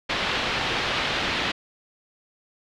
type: low-pass noise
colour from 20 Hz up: white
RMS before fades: -26 dBFS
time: 0.09-1.52 s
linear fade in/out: 10 ms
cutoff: 3700 Hz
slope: 24 dB/octave
effects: none